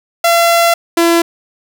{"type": "tone pair in turn", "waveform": "sawtooth", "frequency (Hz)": [680, 337.5], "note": ["F5", "E4"], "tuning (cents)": [-46, 41], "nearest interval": "octave", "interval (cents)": 1213, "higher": "first", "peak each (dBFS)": -4, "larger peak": "neither", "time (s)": [[0.24, 0.74], [0.97, 1.22]], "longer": "first", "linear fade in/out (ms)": 5, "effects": []}